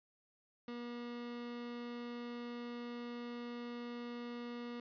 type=tone; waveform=30% pulse; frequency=239.8 Hz; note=A#3; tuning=49 cents sharp; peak=-40 dBFS; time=0.68-4.8 s; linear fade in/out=2 ms; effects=resampled to 11025 Hz